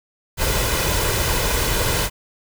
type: noise with comb filter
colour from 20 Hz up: pink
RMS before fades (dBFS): -20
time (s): 0.37-2.1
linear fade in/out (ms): 50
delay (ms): 2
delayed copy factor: +0.5
effects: none